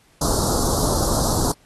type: band-stop noise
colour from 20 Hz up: pink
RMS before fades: -21 dBFS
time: 0.21-1.52 s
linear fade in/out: 5 ms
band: 1300 to 4200 Hz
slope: 48 dB/octave
effects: pink hiss -57 dBFS RMS until 1.65 s + AAC 32 kbps